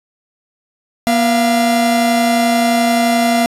45% pulse tone pair together, 239.5 / 687 Hz, A#3 / F5, +47 / -29 cents, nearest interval octave + tritone, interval 1824 cents, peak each -14 dBFS, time 1.07-3.46 s, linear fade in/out 0 ms, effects resampled to 32000 Hz + 8-bit

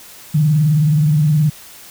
sine tone with vibrato, 151.4 Hz, D#3, 47 cents flat, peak -10 dBFS, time 0.34-1.5 s, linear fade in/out 10 ms, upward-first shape triangle, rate 19 Hz, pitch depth 120 cents each way, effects white hiss -39 dBFS RMS until 1.9 s

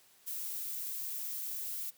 violet noise, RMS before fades -39 dBFS, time 0.26-1.91 s, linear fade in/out 20 ms, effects white hiss -64 dBFS RMS until 1.97 s + high-pass 80 Hz 12 dB/octave

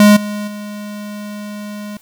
square tone with level steps, 207.7 Hz, G#3, in tune, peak -5 / -21 / -26 dBFS, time 0-1.97 s, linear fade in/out 2 ms, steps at 0.16 / 0.47 s, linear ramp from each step 10 ms, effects white hiss -49 dBFS RMS until 2.01 s

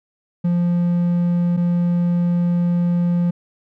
triangle tone pair in turn, 174.2 / 174.2 Hz, F3 / F3, -4 / -4 cents, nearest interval unison, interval 0 cents, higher neither, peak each -13 dBFS, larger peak neither, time 0.44-1.57 / 1.57-3.31 s, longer second, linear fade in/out 10 ms, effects none

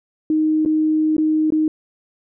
sine tone with dropouts, 311.1 Hz, D#4, in tune, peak -14 dBFS, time 0.3-1.68 s, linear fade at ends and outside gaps 2 ms, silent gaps 0.651-0.659 / 1.167-1.181 / 1.504-1.522 s, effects none

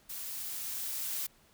blue noise with level ramp, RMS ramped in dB -41 to -35 dBFS, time 0.09-1.27 s, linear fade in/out 10 ms, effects pink hiss -64 dBFS RMS until 1.53 s

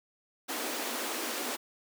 pink high-pass noise, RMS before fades -35 dBFS, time 0.48-1.57 s, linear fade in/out 20 ms, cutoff 230 Hz, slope 96 dB/octave, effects none

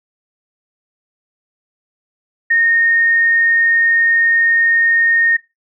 sine tone, 1844 Hz, A#6, 19 cents flat, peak -10 dBFS, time 2.5-5.37 s, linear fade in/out 10 ms, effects noise-tail reverb RT60 0.2 s tail -17 dB re dry

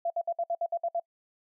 sine tone bursts, 681 Hz, F5, 44 cents flat, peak -26 dBFS, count 9, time 0.05-0.998 s, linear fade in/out 5 ms, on 52 ms, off 60 ms, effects noise-tail reverb RT60 0.1 s tail -26 dB re dry

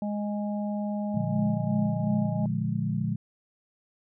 harmonic tone, 207 Hz, G#3, 5 cents flat, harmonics 1 / 3 / 4, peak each -28 / -36 / -40 dBFS, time 0.02-2.46 s, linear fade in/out 2 ms
sine chord, Bb dominant seventh, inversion none, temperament equal with one note detuned, 116.54 / 146.83 / 174.61 / 209.8 Hz, Bb2 / D3 / F3 / Ab3, 0 / 0 / 0 / +18 cents, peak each -31 dBFS, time 1.14-3.16 s, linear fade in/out 10 ms
effects none

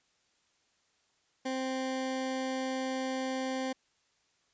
20% pulse tone, 261.6 Hz, C4, in tune, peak -27 dBFS, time 1.45-3.73 s, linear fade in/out 10 ms, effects white hiss -72 dBFS RMS until 4.53 s + resampled to 16000 Hz

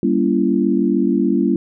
sine chord, G diminished seventh, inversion none, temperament just, 196 / 235.2 / 282.2 / 338.7 Hz, G3 / Bb3 / Db4 / Fb4, 0 / +16 / +31 / +47 cents, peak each -19 dBFS, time 0.03-1.56 s, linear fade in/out 2 ms, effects none

